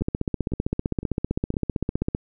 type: two click trains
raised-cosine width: 3 ms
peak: -20 / -10 dBFS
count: 4 / 34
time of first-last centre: 0.01-1.541 / 0.02-2.149 s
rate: 1.96 / 15.5 Hz
effects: none